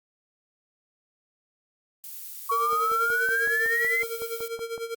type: noise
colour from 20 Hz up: violet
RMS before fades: -39 dBFS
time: 2.04-4.48 s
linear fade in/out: 0 ms
type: exponential sweep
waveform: sine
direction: up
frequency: 1108.7 to 2093 Hz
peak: -22 dBFS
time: 2.49-4.03 s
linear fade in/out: 10 ms
type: tone with tremolo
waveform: square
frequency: 460 Hz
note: A#4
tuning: 23 cents flat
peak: -29 dBFS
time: 2.51-4.95 s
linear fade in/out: 10 ms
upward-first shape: sine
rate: 10 Hz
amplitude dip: 75%
type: click train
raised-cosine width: 1 ms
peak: -28 dBFS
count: 12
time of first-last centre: 2.73-4.778 s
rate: 5.37 Hz
effects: Opus 48 kbps